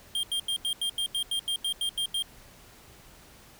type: tone bursts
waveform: square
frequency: 3200 Hz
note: G7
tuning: 35 cents sharp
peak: -27 dBFS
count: 13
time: 0.15-2.224 s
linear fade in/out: 2 ms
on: 82 ms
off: 84 ms
effects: pink hiss -53 dBFS RMS until 3.59 s